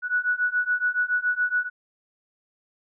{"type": "beating tone pair", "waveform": "sine", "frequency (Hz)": [1469, 1476.1], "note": ["F#6", "F#6"], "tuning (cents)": [-13, -5], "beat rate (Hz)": 7.1, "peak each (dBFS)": [-25, -24], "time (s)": [0.02, 1.7], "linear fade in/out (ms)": 50, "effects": []}